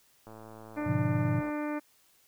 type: click train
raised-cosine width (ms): 1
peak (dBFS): -34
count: 136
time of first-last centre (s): 0.27-1.497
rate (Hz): 110
type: harmonic tone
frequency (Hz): 298.1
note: D4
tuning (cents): +26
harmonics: 1 / 2 / 3 / 4 / 5 / 6 / 7 / 8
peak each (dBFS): -32 / -38 / -42 / -44 / -46 / -48 / -49 / -50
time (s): 0.76-1.8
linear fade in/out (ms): 20
type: chord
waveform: sine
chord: G# diminished seventh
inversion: none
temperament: equal with one note detuned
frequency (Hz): 103.83 / 123.47 / 144.06 / 174.61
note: G#2 / B2 / D3 / F3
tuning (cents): 0 / 0 / -33 / 0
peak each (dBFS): -32 / -30 / -33 / -35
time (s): 0.86-1.41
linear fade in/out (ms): 10
effects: white hiss -65 dBFS RMS until 2.27 s